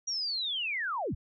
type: linear sweep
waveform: sine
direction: down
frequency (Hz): 5770 to 34.7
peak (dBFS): -30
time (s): 0.07-1.15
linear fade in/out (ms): 10
effects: none